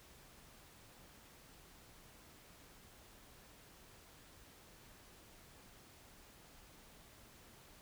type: silence
effects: pink hiss -61 dBFS RMS until 7.81 s